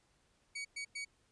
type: tone bursts at uneven times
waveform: sawtooth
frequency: 2252 Hz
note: C#7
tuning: 27 cents sharp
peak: -36 dBFS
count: 3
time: 0.55-0.65 / 0.76-0.85 / 0.95-1.05 s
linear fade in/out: 10 ms
effects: pink hiss -73 dBFS RMS until 1.31 s + resampled to 22050 Hz